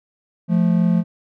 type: tone pair together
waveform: triangle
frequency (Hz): 173.7 / 218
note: F3 / A3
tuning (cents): -9 / -16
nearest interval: major third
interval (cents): 393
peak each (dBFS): -13 / -17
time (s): 0.48-1.04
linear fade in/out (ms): 50
effects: none